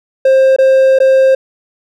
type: tone with dropouts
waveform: triangle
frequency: 530 Hz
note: C5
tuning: 22 cents sharp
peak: -3 dBFS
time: 0.25-1.35 s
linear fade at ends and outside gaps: 5 ms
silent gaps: 0.563-0.585 / 0.988-1.001 s
effects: none